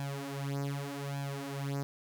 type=tone with flanger; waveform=sawtooth; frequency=140 Hz; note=C#3; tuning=18 cents sharp; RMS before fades=-37 dBFS; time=0-1.83 s; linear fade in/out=0 ms; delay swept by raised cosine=1.2 to 7 ms; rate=0.84 Hz; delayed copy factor=+0.8; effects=none